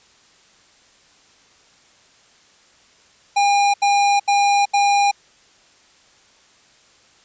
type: tone bursts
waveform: square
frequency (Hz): 808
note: G#5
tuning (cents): -48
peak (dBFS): -14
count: 4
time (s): 3.36-5.114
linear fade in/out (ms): 10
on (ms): 380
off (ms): 78
effects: white hiss -53 dBFS RMS until 7.24 s + resampled to 16000 Hz